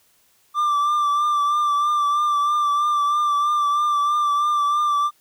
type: tone with vibrato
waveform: triangle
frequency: 1179 Hz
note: D6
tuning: 6 cents sharp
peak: -15 dBFS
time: 0.54-5.11 s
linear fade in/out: 50 ms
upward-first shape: triangle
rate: 3.1 Hz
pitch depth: 38 cents each way
effects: white hiss -60 dBFS RMS until 5.2 s